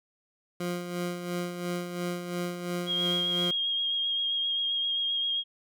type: tone with tremolo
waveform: 20% pulse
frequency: 176.2 Hz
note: F3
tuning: 16 cents sharp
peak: -24 dBFS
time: 0.6-3.51 s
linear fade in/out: 5 ms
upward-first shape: sine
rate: 2.9 Hz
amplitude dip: 55%
type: tone with vibrato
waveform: sine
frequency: 3254 Hz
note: G#7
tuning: 36 cents flat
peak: -26 dBFS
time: 2.86-5.44 s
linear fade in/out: 50 ms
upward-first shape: triangle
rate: 7.6 Hz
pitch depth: 23 cents each way
effects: none